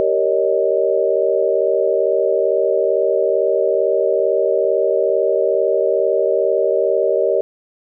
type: chord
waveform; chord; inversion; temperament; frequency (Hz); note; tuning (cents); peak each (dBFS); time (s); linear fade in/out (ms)
sine; Eb dominant seventh; first; just; 388.9 / 466.7 / 560 / 622.3; G4 / Bb4 / Db5 / Eb5; -14 / +2 / +18 / 0; -19; 0-7.41; 0
effects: none